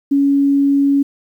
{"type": "tone", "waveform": "sine", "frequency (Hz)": 279.7, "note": "C#4", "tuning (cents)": 16, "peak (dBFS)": -10, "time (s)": [0.11, 1.03], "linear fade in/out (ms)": 10, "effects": ["8-bit"]}